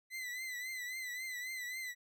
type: tone with vibrato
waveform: 40% pulse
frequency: 2017 Hz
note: B6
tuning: 36 cents sharp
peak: -39 dBFS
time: 0.1-1.95 s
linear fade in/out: 50 ms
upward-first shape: triangle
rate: 3.7 Hz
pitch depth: 75 cents each way
effects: none